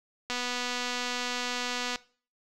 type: click train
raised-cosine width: 0.2 ms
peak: -15 dBFS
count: 409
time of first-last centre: 0.3-1.959 s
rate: 246 Hz
effects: noise-tail reverb RT60 0.4 s tail -19 dB re dry